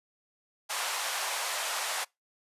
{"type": "band-pass noise", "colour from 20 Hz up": "pink", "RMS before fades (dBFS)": -33, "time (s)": [0.69, 2.05], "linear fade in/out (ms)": 20, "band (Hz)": [680, 12000], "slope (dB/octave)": 24, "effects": ["noise-tail reverb RT60 0.2 s tail -25 dB re dry", "resampled to 32000 Hz"]}